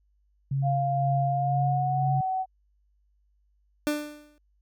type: tone with tremolo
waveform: sine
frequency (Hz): 136.9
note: C#3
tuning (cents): -21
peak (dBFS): -23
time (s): 0.51-2.21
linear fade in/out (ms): 5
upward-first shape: sine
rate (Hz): 2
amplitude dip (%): 40
type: tone with pitch glide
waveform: sine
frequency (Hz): 698.5 to 753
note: F5 to F#5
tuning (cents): 0 to +30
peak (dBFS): -25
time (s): 0.62-2.46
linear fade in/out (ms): 50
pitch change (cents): +130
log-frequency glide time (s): 1.25-2.18
type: tone with exponential decay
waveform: 30% pulse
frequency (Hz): 297.2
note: D4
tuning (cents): +21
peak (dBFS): -19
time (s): 3.87-4.38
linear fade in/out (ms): 0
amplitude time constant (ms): 110
effects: added 50 Hz sine -64 dBFS peak until 4.61 s